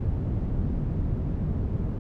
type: low-pass noise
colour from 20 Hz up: white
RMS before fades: -27 dBFS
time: 0-1.99 s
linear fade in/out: 10 ms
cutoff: 130 Hz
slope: 12 dB/octave
effects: none